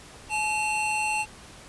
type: tone pair together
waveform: square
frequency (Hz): 855 / 2725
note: A5 / F7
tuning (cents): -50 / -43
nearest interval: octave + minor sixth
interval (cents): 2007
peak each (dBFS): -28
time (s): 0.29-1.26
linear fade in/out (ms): 50
effects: pink hiss -47 dBFS RMS until 1.68 s + resampled to 24000 Hz